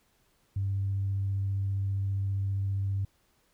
sine tone with vibrato, 98.1 Hz, G2, 2 cents sharp, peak -26 dBFS, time 0.56-3.05 s, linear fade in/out 5 ms, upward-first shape triangle, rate 15 Hz, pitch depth 11 cents each way, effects tanh soft clip ceiling -22 dBFS + pink hiss -69 dBFS RMS until 3.53 s

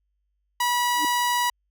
sawtooth tone, 972 Hz, B5, 28 cents flat, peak -17 dBFS, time 0.6-1.5 s, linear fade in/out 5 ms
sine tone with exponential growth, 303.4 Hz, D#4, 44 cents flat, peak -25 dBFS, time 0.93-1.05 s, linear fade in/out 1 ms, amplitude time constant 26 ms
effects added 50 Hz sine -70 dBFS peak until 1.7 s

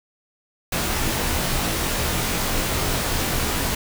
pink noise with comb filter, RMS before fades -23 dBFS, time 0.72-3.75 s, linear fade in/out 5 ms, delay 20 ms, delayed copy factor -0.8, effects none

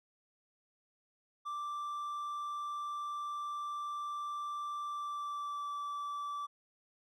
triangle tone with pitch glide, 1174.7 to 1160.5 Hz, D6 to D6, 0 to -21 cents, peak -35 dBFS, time 1.45-6.47 s, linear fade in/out 20 ms, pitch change -21 cents, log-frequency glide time 4.85-5.71 s, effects none

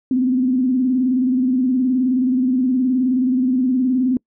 sine tone with vibrato, 255.2 Hz, C4, 43 cents flat, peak -14 dBFS, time 0.11-4.17 s, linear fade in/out 2 ms, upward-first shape square, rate 19 Hz, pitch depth 58 cents each way, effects noise-tail reverb RT60 0.1 s tail -26 dB re dry

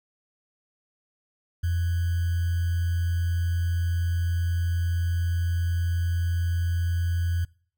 sine tone with sample-and-hold, 85.8 Hz, F2, 30 cents flat, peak -22 dBFS, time 1.63-7.45 s, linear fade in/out 10 ms, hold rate 1575 Hz, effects noise-tail reverb RT60 0.5 s tail -24 dB re dry

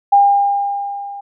sine tone with level ramp, 804 Hz, G5, 44 cents sharp, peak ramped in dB -5 to -27 dBFS, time 0.12-1.21 s, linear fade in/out 10 ms, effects none

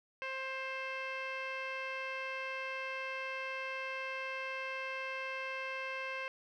15% pulse tone with low-pass filter, 528 Hz, C5, 16 cents sharp, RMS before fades -40 dBFS, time 0.22-6.28 s, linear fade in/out 0 ms, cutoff 2900 Hz, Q 4, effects none

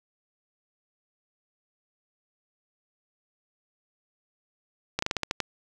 slowing click train, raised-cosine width 0.2 ms, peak -9 dBFS, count 8, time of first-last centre 4.99-5.403 s, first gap 34 ms, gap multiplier 1.18, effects none

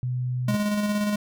sine tone, 125.4 Hz, B2, 27 cents sharp, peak -24 dBFS, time 0.03-0.55 s, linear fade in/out 0 ms
square tone with tremolo, 207.7 Hz, G#3, in tune, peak -22 dBFS, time 0.48-1.16 s, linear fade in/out 5 ms, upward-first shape square, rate 17 Hz, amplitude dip 30%
effects none

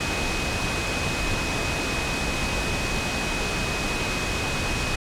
sine tone in noise, 2521 Hz, D#7, 22 cents sharp, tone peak -31 dBFS, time 0-4.96 s, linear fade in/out 10 ms, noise pink, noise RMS -26 dBFS, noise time 0-4.96 s, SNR -8 dB, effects low-pass 7000 Hz 12 dB/octave

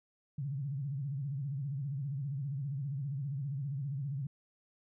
sine tone with vibrato, 138.59 Hz, C#3, in tune, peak -34 dBFS, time 0.38-4.27 s, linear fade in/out 5 ms, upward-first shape sine, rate 15 Hz, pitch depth 140 cents each way, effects none

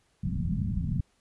white low-pass noise, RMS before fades -29 dBFS, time 0.23-1.01 s, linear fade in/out 10 ms, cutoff 210 Hz, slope 48 dB/octave, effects pink hiss -69 dBFS RMS until 1.2 s + resampled to 24000 Hz

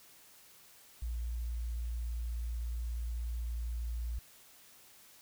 sine tone, 58.27 Hz, A#1, in tune, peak -34 dBFS, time 1.02-4.19 s, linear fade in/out 5 ms, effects white hiss -59 dBFS RMS until 5.21 s

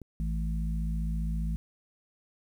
click, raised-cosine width 3 ms, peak -31 dBFS, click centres 0.017 s
harmonic tone, 55 Hz, A1, in tune, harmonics 1 / 3 / 4, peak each -29 / -34 / -41 dBFS, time 0.2-1.56 s, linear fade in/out 0 ms
effects 10-bit

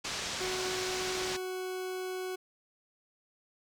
white low-pass noise, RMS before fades -37 dBFS, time 0.04-1.37 s, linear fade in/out 10 ms, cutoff 6500 Hz, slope 24 dB/octave
40% pulse tone, 370.7 Hz, F#4, 3 cents sharp, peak -34 dBFS, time 0.4-2.36 s, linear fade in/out 10 ms
effects none

